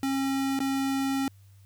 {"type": "tone with dropouts", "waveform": "square", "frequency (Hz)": 270.8, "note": "C#4", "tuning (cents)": -40, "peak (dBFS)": -26, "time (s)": [0.03, 1.28], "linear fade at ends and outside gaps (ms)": 1, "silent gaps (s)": [0.591, 0.603], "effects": ["added 98 Hz sine -51 dBFS peak until 1.65 s", "white hiss -66 dBFS RMS until 1.65 s"]}